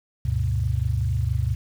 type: tone cluster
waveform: sine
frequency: 72.7 / 98.9 / 123.3 Hz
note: D2 / G2 / B2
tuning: -17 / +16 / -2 cents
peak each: -25 dBFS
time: 0.25-1.55 s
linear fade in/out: 5 ms
effects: 8-bit